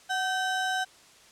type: ring-modulated tone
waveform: square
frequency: 1148 Hz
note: D6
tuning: 40 cents flat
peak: -24 dBFS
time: 0.09-0.85 s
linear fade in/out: 20 ms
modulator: 403 Hz
effects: white hiss -55 dBFS RMS until 1.31 s + low-pass 8000 Hz 12 dB/octave